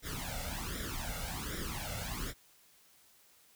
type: noise with flanger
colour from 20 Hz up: pink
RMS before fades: -39 dBFS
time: 0.02-2.34 s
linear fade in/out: 50 ms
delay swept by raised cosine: 0.55 to 1.46 ms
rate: 1.3 Hz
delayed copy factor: +0.8
effects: white hiss -64 dBFS RMS until 3.55 s